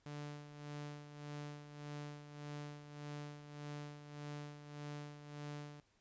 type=tone with tremolo; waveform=sawtooth; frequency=146.83 Hz; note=D3; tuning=in tune; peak=-40 dBFS; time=0.06-5.8 s; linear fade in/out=0 ms; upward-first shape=sine; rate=1.7 Hz; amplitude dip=65%; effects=pink hiss -75 dBFS RMS until 6 s + resampled to 16000 Hz